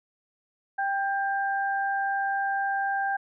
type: tone pair together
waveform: sine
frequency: 788 / 1589.7 Hz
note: G5 / G6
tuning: +9 / +24 cents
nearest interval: octave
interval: 1215 cents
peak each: -26 / -29 dBFS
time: 0.78-3.17 s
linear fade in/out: 10 ms
effects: none